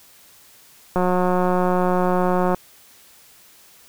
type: click train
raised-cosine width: 1 ms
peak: -7 dBFS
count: 288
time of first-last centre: 0.96-2.546 s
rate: 181 Hz
effects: white hiss -50 dBFS RMS until 3.88 s